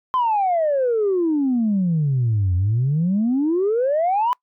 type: exponential two-way sweep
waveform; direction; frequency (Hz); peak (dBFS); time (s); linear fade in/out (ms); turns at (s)
sine; down then up; 1046.5 to 87.31 to 1017; -15; 0.14-4.33; 0; 2.55
effects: noise-tail reverb RT60 0.1 s tail -25 dB re dry + tanh soft clip ceiling -13 dBFS